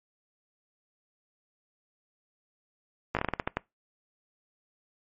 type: slowing click train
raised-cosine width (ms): 0.5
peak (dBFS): -12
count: 10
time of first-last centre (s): 3.15-3.57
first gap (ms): 17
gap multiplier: 1.24
effects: noise-tail reverb RT60 0.2 s tail -22 dB re dry + MP3 32 kbps